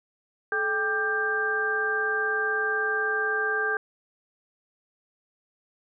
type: harmonic tone with a mistuned harmonic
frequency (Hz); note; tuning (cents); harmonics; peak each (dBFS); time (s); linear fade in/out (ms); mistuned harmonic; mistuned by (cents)
396; G4; +18; 1 / 2 / 3 / 4; -30 / -35 / -33 / -25; 0.52-3.77; 2; 1; +150
effects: none